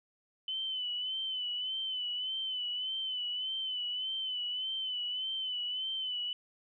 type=tone with vibrato; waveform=sine; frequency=3027 Hz; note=F#7; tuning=39 cents sharp; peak=-33 dBFS; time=0.48-6.33 s; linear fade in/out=2 ms; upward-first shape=sine; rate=1.7 Hz; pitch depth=54 cents each way; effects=none